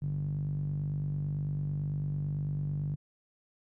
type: tone with band-pass filter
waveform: sawtooth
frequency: 49 Hz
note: G1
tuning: in tune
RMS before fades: -33 dBFS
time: 0.01-2.96 s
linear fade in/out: 20 ms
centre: 140 Hz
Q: 9.6
effects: none